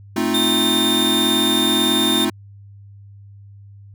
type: chord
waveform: square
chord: F dominant seventh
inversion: first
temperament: equal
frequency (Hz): 220 / 261.6 / 311.1 / 349.2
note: A3 / C4 / Eb4 / F4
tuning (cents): 0 / 0 / 0 / 0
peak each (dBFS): -24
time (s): 0.16-2.3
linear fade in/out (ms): 5
type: tone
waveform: 45% pulse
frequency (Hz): 3627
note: A#7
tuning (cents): -48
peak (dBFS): -18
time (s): 0.34-2.25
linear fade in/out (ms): 5
effects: added 100 Hz sine -39 dBFS peak until 3.94 s